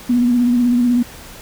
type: tone with vibrato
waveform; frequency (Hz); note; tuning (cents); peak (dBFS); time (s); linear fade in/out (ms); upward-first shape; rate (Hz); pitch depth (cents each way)
sine; 243.1; B3; -27; -11; 0.09-1.03; 10; sine; 16; 36
effects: pink hiss -37 dBFS RMS until 1.41 s